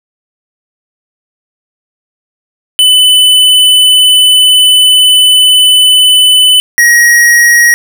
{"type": "tone pair in turn", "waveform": "square", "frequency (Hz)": [3006, 1893.7], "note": ["F#7", "A#6"], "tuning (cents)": [27, 27], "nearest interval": "minor sixth", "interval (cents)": 800, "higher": "first", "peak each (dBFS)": -3, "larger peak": "neither", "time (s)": [[2.79, 6.6], [6.78, 7.74]], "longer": "first", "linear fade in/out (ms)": 0, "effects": ["7-bit"]}